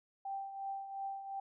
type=tone with tremolo; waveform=sine; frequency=784 Hz; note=G5; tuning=in tune; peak=-36 dBFS; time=0.25-1.4 s; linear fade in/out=5 ms; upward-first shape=triangle; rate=2.8 Hz; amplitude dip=65%; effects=none